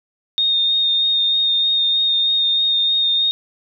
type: tone with vibrato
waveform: sine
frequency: 3680 Hz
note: A#7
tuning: 23 cents flat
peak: -14 dBFS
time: 0.38-3.31 s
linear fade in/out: 0 ms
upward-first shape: sine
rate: 3.2 Hz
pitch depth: 15 cents each way
effects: none